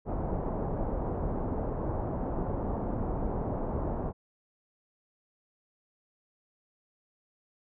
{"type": "low-pass noise", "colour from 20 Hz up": "pink", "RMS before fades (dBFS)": -32, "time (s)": [0.05, 4.13], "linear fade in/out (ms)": 50, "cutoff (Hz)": 890, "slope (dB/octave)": 24, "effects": []}